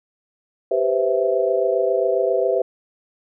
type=chord; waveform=sine; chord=C major seventh; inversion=second; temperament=equal with one note detuned; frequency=392 / 495.9 / 523.3 / 659.3 Hz; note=G4 / B4 / C5 / E5; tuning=0 / +7 / 0 / 0 cents; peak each=-22 dBFS; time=0.71-2.62 s; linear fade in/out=5 ms; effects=none